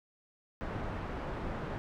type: low-pass noise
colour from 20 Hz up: pink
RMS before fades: -38 dBFS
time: 0.61-1.78 s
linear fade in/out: 0 ms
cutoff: 1400 Hz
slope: 12 dB/octave
effects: none